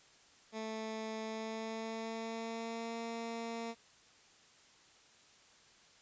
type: tone with pitch glide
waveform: 15% pulse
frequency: 220 to 230.1 Hz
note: A3 to A#3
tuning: 0 to -22 cents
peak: -33 dBFS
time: 0.52-3.75 s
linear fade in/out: 50 ms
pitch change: +78 cents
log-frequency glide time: 1.23-2.98 s
effects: white hiss -63 dBFS RMS until 6.01 s + resampled to 16000 Hz